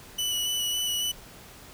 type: tone with vibrato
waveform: sawtooth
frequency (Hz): 2960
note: F#7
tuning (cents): 0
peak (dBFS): -23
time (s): 0.18-1.12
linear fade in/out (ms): 10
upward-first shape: square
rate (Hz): 3.6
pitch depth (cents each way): 12
effects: pink hiss -48 dBFS RMS until 1.73 s